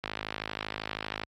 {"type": "click train", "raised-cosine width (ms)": 0.3, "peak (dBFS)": -16, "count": 64, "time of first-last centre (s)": [0.04, 1.235], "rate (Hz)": 52.7, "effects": ["high-pass 60 Hz 12 dB/octave", "AAC 48 kbps"]}